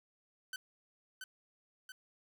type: tone with echo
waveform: sawtooth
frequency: 1522 Hz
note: F#6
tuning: 48 cents sharp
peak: -36 dBFS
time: 0.53-0.56 s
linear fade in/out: 2 ms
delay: 680 ms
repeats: 2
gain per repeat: -4 dB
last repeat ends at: 1.92 s
effects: none